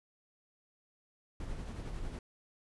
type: noise with tremolo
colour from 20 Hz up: brown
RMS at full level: -39 dBFS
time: 1.4-2.19 s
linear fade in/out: 2 ms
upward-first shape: sine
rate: 11 Hz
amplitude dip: 35%
effects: resampled to 24000 Hz